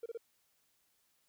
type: tone bursts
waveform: triangle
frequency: 462.3 Hz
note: A#4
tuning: 14 cents flat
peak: -35 dBFS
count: 3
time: 0.03-0.175 s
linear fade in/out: 5 ms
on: 29 ms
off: 29 ms
effects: tanh soft clip ceiling -35 dBFS + white hiss -75 dBFS RMS until 1.28 s